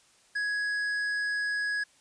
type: tone with tanh clipping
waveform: triangle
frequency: 1669 Hz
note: G#6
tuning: 8 cents sharp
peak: -29 dBFS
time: 0.35-1.84 s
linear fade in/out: 10 ms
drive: 12 dB
effects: white hiss -62 dBFS RMS until 2 s + resampled to 22050 Hz